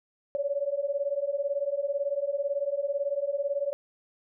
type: beating tone pair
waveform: sine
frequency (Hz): 555 / 573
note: C#5 / D5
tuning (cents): +2 / -43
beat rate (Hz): 18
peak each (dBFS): -30 / -29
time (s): 0.35-3.73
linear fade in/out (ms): 0
effects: none